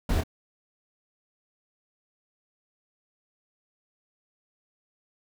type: noise with echo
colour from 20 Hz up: brown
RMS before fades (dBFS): -25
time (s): 0.09-0.21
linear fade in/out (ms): 5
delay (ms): 26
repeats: 1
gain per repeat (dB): -6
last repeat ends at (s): 0.236
effects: none